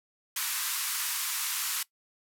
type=band-pass noise; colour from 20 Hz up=white; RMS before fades=-32 dBFS; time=0.36-1.83 s; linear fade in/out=5 ms; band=950 to 15000 Hz; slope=48 dB/octave; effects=noise-tail reverb RT60 0.1 s tail -20 dB re dry

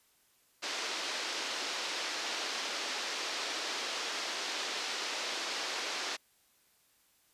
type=band-pass noise; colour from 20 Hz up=white; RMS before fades=-37 dBFS; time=0.62-6.17 s; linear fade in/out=20 ms; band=300 to 5500 Hz; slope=24 dB/octave; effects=white hiss -69 dBFS RMS until 7.33 s + resampled to 32000 Hz

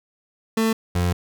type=tone pair in turn; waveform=30% pulse; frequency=223.1 / 88.54 Hz; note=A3 / F2; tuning=+24 / +24 cents; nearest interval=octave + major third; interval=1600 cents; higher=first; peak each=-15 / -16 dBFS; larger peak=first; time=0.57-0.73 / 0.95-1.13 s; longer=second; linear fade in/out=5 ms; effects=none

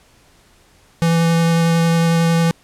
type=tone with vibrato; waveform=square; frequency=166.6 Hz; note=E3; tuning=19 cents sharp; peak=-13 dBFS; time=1.02-2.51 s; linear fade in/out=0 ms; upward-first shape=sine; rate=11 Hz; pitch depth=9 cents each way; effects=pink hiss -52 dBFS RMS until 2.63 s + low-pass 11000 Hz 12 dB/octave

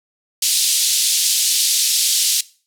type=band-pass noise; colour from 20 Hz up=pink; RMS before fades=-17 dBFS; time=0.42-2.41 s; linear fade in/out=5 ms; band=3600 to 12000 Hz; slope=24 dB/octave; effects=noise-tail reverb RT60 0.4 s tail -20 dB re dry

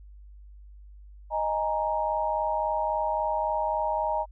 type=chord; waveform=sine; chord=D# suspended fourth; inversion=none; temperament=just; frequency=622.3 / 829.7 / 933.4 Hz; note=D#5 / G#5 / A#5; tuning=0 / -2 / +2 cents; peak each=-29 / -30 / -28 dBFS; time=1.3-4.26 s; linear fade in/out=50 ms; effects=added 50 Hz sine -45 dBFS peak until 4.31 s

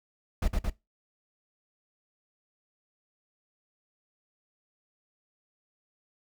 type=noise with echo; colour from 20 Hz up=brown; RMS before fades=-25 dBFS; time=0.42-0.48 s; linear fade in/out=5 ms; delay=110 ms; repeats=2; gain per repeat=-2 dB; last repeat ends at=0.7 s; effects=noise-tail reverb RT60 0.2 s tail -19 dB re dry

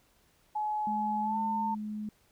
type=tone with pitch glide; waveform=sine; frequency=849 to 899.5 Hz; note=G#5 to A5; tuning=+38 to +38 cents; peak=-29 dBFS; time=0.55-1.75 s; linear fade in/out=10 ms; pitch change=+100 cents; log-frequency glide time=1.22-1.39 s
type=tone; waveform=sine; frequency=212.1 Hz; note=G#3; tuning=37 cents sharp; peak=-34 dBFS; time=0.87-2.09 s; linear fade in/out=2 ms
effects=pink hiss -67 dBFS RMS until 2.31 s

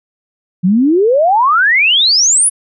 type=exponential sweep; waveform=sine; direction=up; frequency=171.3 to 10620 Hz; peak=-7 dBFS; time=0.63-2.5 s; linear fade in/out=20 ms; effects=none

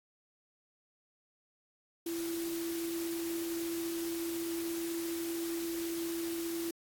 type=tone in noise; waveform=sine; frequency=335.5 Hz; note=E4; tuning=31 cents sharp; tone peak=-34 dBFS; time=2.06-6.71 s; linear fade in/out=5 ms; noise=white; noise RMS=-44 dBFS; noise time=2.06-6.71 s; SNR=+7 dB; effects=AAC 64 kbps

